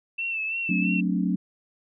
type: tone with vibrato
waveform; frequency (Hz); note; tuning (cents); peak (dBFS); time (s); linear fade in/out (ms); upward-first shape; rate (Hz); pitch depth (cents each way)
sine; 2664; E7; +18; -26; 0.18-1.01; 10; sine; 3; 46
type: chord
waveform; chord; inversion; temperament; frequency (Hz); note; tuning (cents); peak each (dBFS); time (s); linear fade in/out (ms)
sine; D dominant seventh; first; just; 183.54 / 220.2 / 264.3 / 293.7; F#3 / A3 / C4 / D4; -14 / +2 / +18 / 0; -24 / -29 / -30 / -30; 0.69-1.36; 5
effects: none